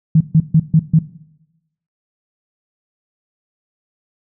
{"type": "tone bursts", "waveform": "sine", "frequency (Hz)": 158.8, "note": "D#3", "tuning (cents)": 36, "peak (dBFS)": -6, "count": 5, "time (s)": [0.15, 0.99], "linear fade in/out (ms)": 5, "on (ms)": 56, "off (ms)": 140, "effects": ["noise-tail reverb RT60 0.9 s tail -17 dB re dry"]}